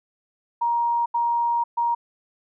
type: tone bursts at uneven times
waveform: sine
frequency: 942 Hz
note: A#5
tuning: 18 cents sharp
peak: -19 dBFS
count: 3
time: 0.61-1.06 / 1.14-1.64 / 1.77-1.95 s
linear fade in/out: 10 ms
effects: none